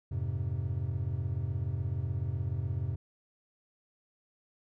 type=chord; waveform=triangle; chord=F minor; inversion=none; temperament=equal; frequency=87.31 / 103.83 / 130.81 Hz; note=F2 / Ab2 / C3; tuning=0 / 0 / 0 cents; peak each=-33 dBFS; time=0.11-2.96 s; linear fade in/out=10 ms; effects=none